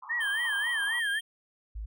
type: band-pass noise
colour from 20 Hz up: pink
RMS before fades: -45 dBFS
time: 0.02-1 s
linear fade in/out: 10 ms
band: 880 to 1200 Hz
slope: 96 dB/octave
type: tone with vibrato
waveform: sine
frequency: 1760 Hz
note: A6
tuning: in tune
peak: -27 dBFS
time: 0.09-1.2 s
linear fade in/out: 20 ms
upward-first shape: sine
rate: 3.7 Hz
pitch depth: 160 cents each way
type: tone with pitch glide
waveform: square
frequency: 3136 to 3178 Hz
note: G7 to G7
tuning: 0 to +23 cents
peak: -36 dBFS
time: 0.2-1.21 s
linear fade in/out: 10 ms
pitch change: +23 cents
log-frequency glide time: 0.62-1.06 s
type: tone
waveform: sine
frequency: 53.3 Hz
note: G#1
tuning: 46 cents sharp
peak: -34 dBFS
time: 1.75-1.86 s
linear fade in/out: 10 ms
effects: none